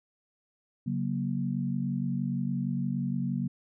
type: chord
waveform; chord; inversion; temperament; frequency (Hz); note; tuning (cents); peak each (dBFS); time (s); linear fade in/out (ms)
sine; F# major; second; equal with one note detuned; 138.59 / 185 / 235.8; C#3 / F#3 / A#3; 0 / 0 / +20; -32; 0.86-3.48; 10
effects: none